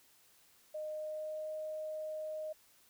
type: tone with pitch glide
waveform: sine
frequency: 615 to 620.4 Hz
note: D#5 to D#5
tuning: -20 to -5 cents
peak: -38 dBFS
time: 0.74-2.53 s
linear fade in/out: 10 ms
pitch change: +15 cents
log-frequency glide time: 0.9-1.54 s
effects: white hiss -66 dBFS RMS until 2.89 s